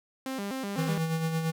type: tone with vibrato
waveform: sawtooth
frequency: 230 Hz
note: A#3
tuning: 23 cents flat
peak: -28 dBFS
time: 0.26-0.98 s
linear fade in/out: 2 ms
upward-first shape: square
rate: 4 Hz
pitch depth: 240 cents each way
type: tone with tremolo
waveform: square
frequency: 162 Hz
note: E3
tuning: 30 cents flat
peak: -26 dBFS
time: 0.77-1.52 s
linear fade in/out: 20 ms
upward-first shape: sine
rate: 8.8 Hz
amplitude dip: 45%
effects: none